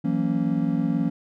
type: chord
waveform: triangle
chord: F# dominant seventh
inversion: third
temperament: just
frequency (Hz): 166.5 / 185 / 231.2 / 277.5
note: E3 / F#3 / A#3 / C#4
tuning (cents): +18 / 0 / -14 / +2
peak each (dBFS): -24 / -26 / -24 / -24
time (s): 0.04-1.1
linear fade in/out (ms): 10
effects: none